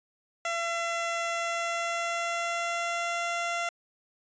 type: tone with pitch glide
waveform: 15% pulse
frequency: 677 to 686.8 Hz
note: E5 to F5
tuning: +46 to -29 cents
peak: -22 dBFS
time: 0.45-3.69 s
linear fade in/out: 2 ms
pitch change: +25 cents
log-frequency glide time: 1.23-3.25 s
effects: resampled to 16000 Hz